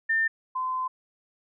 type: tone pair in turn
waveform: sine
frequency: 1800 / 1027.6 Hz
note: A6 / C6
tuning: +39 / -32 cents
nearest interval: minor seventh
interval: 971 cents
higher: first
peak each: -21 / -26 dBFS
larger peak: first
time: 0.09-0.28 / 0.55-0.88 s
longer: second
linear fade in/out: 10 ms
effects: none